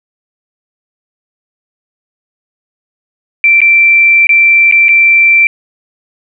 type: tone with dropouts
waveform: sine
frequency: 2346 Hz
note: D7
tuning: 2 cents flat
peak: -3 dBFS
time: 3.44-5.47 s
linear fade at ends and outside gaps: 1 ms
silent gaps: 3.605-3.616 / 4.27-4.292 / 4.713-4.723 / 4.884-4.89 s
effects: none